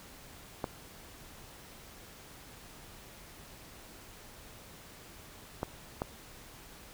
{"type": "clicks", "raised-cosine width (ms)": 1, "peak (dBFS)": -18, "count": 3, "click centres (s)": [0.642, 5.631, 6.019], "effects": ["pink hiss -52 dBFS RMS until 6.93 s"]}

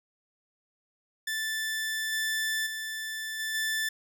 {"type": "tone with level steps", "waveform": "sawtooth", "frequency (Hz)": 1760, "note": "A6", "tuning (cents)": 0, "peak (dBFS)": [-26, -24, -30, -27, -24], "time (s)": [1.27, 3.89], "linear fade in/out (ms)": 5, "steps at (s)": [2.12, 2.66, 3.39, 3.54], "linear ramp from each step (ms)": 10, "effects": []}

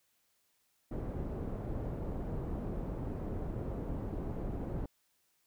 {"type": "low-pass noise", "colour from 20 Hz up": "pink", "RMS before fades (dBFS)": -38, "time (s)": [0.91, 4.86], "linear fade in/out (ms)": 5, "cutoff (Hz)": 500, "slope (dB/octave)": 12, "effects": ["white hiss -75 dBFS RMS until 5.46 s"]}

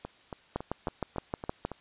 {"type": "two click trains", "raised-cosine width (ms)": 1, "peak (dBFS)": [-23, -16], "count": [7, 8], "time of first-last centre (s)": [[0.05, 1.717], [0.56, 1.65]], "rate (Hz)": [3.6, 6.42], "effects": ["white hiss -59 dBFS RMS until 1.8 s", "resampled to 8000 Hz"]}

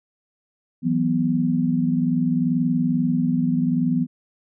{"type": "chord", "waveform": "sine", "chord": "E suspended second", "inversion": "none", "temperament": "just", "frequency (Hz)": [164.81, 185.42, 247.2], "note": ["E3", "F#3", "B3"], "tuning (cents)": [0, 4, 2], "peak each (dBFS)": [-23, -25, -20], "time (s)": [0.82, 4.07], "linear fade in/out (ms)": 50, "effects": []}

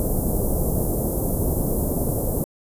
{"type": "band-stop noise", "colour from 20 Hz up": "pink", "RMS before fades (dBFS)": -22, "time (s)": [0, 2.44], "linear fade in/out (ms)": 0, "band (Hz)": [630, 11000], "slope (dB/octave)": 24, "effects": ["resampled to 32000 Hz"]}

